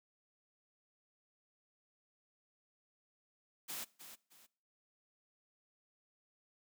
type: noise with echo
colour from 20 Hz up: white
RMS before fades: -43 dBFS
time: 3.68-3.85 s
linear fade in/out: 20 ms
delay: 310 ms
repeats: 2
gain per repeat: -10 dB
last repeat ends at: 4.47 s
effects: noise-tail reverb RT60 0.5 s tail -22 dB re dry + high-pass 150 Hz 12 dB/octave